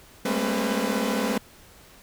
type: tone cluster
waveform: sawtooth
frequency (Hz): 198.9 / 214.1 / 231 / 269.3 / 501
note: G3 / A3 / A#3 / C#4 / B4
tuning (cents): +25 / -47 / -16 / -50 / +25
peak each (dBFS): -26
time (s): 0.25-1.38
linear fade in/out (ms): 5
effects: pink hiss -51 dBFS RMS until 2.02 s